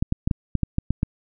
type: clicks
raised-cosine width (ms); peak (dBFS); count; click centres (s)
5; -8; 9; 0.025 / 0.124 / 0.275 / 0.312 / 0.553 / 0.633 / 0.784 / 0.906 / 1.031
effects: none